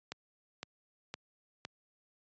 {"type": "click train", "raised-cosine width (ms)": 0.2, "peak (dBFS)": -22, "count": 4, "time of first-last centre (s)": [0.12, 1.651], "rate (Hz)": 1.96, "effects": ["high-pass 100 Hz 12 dB/octave", "resampled to 16000 Hz"]}